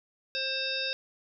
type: harmonic tone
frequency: 530 Hz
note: C5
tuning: 22 cents sharp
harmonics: 1 / 3 / 5 / 7 / 9 / 10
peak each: -38 / -38 / -35 / -34 / -37 / -38 dBFS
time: 0.35-0.93 s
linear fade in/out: 0 ms
effects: none